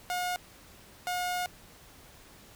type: tone pair in turn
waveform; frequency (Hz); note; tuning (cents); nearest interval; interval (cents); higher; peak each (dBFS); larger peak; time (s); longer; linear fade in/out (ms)
sawtooth; 719 / 719; F#5 / F#5; -50 / -50; unison; 0; neither; -26; neither; 0.1-0.36 / 1.07-1.46; second; 0
effects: pink hiss -54 dBFS RMS until 2.55 s